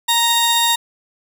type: tone pair together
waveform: sawtooth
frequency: 932.3 / 3714 Hz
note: A#5 / A#7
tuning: 0 / -7 cents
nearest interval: 2 octaves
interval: 2393 cents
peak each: -13 dBFS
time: 0.08-0.76 s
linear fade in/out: 10 ms
effects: none